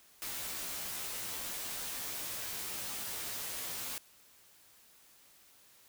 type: noise with comb filter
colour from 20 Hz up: white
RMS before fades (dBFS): -40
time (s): 0.22-3.98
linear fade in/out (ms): 0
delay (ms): 14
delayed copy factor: -0.7
effects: white hiss -62 dBFS RMS until 5.88 s